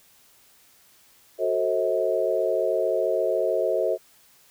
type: chord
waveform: sine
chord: F# diminished seventh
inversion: none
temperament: just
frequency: 370 / 444 / 532.8 / 639.4 Hz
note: F#4 / A4 / C5 / Eb5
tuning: 0 / +16 / +31 / +47 cents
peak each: -28 / -27 / -26 / -25 dBFS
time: 1.38-3.98 s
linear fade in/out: 50 ms
effects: white hiss -57 dBFS RMS until 4.5 s